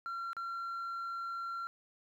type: tone with dropouts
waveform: sine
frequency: 1368 Hz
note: F6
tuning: 36 cents flat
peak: -34 dBFS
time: 0.06-1.67 s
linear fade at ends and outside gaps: 0 ms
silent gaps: 0.331-0.367 s
effects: tanh soft clip ceiling -36 dBFS + 12-bit